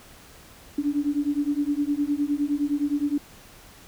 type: beating tone pair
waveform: sine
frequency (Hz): 285.1 / 294.8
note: C#4 / D4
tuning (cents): +49 / +7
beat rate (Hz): 9.7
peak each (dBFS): -25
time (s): 0.78-3.18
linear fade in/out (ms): 5
effects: pink hiss -49 dBFS RMS until 3.87 s